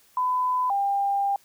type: tone pair in turn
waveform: sine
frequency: 1005 / 797.7 Hz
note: B5 / G5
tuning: +30 / +30 cents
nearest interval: major third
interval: 400 cents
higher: first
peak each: -21 dBFS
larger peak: neither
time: 0.17-0.7 / 0.7-1.36 s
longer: second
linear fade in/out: 2 ms
effects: white hiss -59 dBFS RMS until 1.44 s